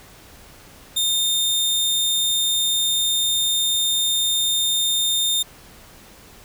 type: tone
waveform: sawtooth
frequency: 3636 Hz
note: A#7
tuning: 44 cents flat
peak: -15 dBFS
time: 0.96-5.43 s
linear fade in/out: 10 ms
effects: pink hiss -46 dBFS RMS until 6.44 s